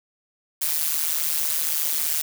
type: noise with amplitude modulation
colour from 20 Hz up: blue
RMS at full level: -20 dBFS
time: 0.61-2.22 s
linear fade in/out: 10 ms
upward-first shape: sine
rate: 155 Hz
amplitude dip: 95%
effects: none